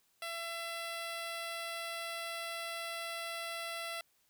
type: tone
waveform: 10% pulse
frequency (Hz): 672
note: E5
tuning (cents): +33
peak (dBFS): -30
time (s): 0.22-4.01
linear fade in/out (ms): 2
effects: white hiss -73 dBFS RMS until 4.29 s